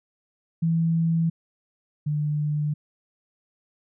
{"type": "tone pair in turn", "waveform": "sine", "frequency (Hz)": [164.81, 149.25], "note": ["E3", "D3"], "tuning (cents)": [0, 28], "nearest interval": "major second", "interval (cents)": 172, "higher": "first", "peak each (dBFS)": [-19, -22], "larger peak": "first", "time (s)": [[0.62, 1.3], [2.06, 2.74]], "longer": "neither", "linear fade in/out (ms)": 10, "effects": []}